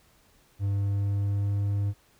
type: tone with pitch glide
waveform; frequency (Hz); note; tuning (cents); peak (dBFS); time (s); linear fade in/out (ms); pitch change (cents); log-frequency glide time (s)
triangle; 99.7 to 100.92; G2 to G#2; +30 to -49; -22; 0.59-1.94; 50; +21; 0.7-1.6
effects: pink hiss -62 dBFS RMS until 2.19 s